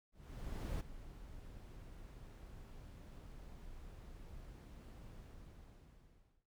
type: noise with ADSR envelope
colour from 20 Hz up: brown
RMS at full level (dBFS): -39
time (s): 0.12-6.46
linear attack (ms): 680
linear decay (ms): 15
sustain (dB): -14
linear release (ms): 1300
effects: none